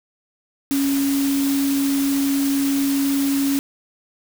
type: tone in noise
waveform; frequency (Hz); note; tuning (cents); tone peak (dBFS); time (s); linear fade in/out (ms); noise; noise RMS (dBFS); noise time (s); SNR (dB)
sine; 277.2; C#4; 0; -17; 0.71-3.59; 0; white; -29; 0.71-3.59; +9
effects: none